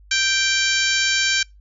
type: harmonic tone with a mistuned harmonic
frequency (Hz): 784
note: G5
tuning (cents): 0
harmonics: 2 / 3 / 4 / 5 / 6 / 7 / 8 / 9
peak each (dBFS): -22 / -24 / -25 / -26 / -27 / -27 / -28 / -29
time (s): 0.11-1.43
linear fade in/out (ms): 5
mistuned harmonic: 6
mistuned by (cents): -38
effects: noise-tail reverb RT60 0.2 s tail -26 dB re dry + added 50 Hz sine -45 dBFS peak until 1.6 s